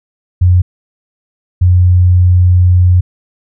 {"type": "tone pair in turn", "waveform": "sine", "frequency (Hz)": [90, 90], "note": ["F#2", "F#2"], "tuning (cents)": [-47, -47], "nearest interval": "unison", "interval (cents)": 0, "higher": "neither", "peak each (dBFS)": -4, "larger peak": "neither", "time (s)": [[0.41, 0.62], [1.61, 3.01]], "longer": "second", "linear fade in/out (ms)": 10, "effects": []}